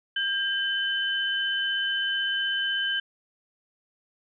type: tone pair together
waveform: sine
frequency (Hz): 1598 / 3041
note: G6 / F#7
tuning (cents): +33 / +47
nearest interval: major seventh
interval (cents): 1114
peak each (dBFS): -27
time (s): 0.16-3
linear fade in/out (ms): 5
effects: none